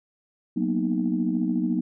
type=chord; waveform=sine; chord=B major seventh; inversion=second; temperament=equal; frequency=185 / 233.1 / 246.9 / 311.1 Hz; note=F#3 / A#3 / B3 / D#4; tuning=0 / 0 / 0 / 0 cents; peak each=-27 dBFS; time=0.56-1.81 s; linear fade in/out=10 ms; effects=tanh soft clip ceiling -12 dBFS